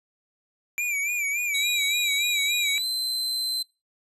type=tone with vibrato; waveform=square; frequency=2346 Hz; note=D7; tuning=2 cents flat; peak=-25 dBFS; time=0.78-2.78 s; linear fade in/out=0 ms; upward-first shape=sine; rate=3.5 Hz; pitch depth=81 cents each way
type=tone with pitch glide; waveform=40% pulse; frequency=3874 to 4081 Hz; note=B7 to C8; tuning=-34 to -44 cents; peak=-24 dBFS; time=1.54-3.63 s; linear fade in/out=10 ms; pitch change=+90 cents; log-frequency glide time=2.76-2.85 s
effects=noise-tail reverb RT60 0.3 s tail -25 dB re dry + resampled to 32000 Hz